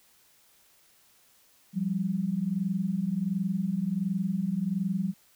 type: tone pair together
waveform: sine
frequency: 174.62 / 196 Hz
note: F3 / G3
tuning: 0 / 0 cents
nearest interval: major second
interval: 200 cents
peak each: -30 / -28 dBFS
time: 1.73-5.14 s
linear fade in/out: 50 ms
effects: white hiss -62 dBFS RMS until 5.35 s